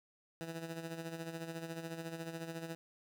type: tone with tremolo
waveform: 15% pulse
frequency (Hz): 164.81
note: E3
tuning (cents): 0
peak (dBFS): -33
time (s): 0.41-2.75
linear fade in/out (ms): 0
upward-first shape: sine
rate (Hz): 14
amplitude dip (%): 60
effects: none